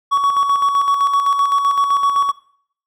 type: tone with tremolo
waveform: triangle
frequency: 1123 Hz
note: C#6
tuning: 22 cents sharp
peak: -9 dBFS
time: 0.11-2.32 s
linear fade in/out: 20 ms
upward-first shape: square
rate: 7.8 Hz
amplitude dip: 45%
effects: noise-tail reverb RT60 0.6 s tail -20 dB re dry